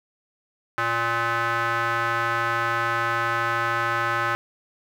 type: tone with band-pass filter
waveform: square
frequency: 116.54 Hz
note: A#2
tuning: in tune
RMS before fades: -24 dBFS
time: 0.78-4.35 s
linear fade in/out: 0 ms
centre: 1400 Hz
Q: 2.9
effects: 8-bit